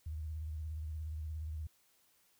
sine tone with vibrato, 77.78 Hz, D#2, in tune, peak -38 dBFS, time 0.06-1.67 s, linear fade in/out 5 ms, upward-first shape sine, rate 17 Hz, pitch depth 79 cents each way, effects white hiss -71 dBFS RMS until 2.39 s

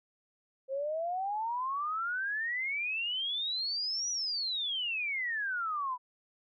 sine exponential two-way sweep, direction up then down, 523.3 to 5920 to 973 Hz, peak -31 dBFS, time 0.68-5.98 s, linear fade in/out 50 ms, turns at 4.1 s, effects none

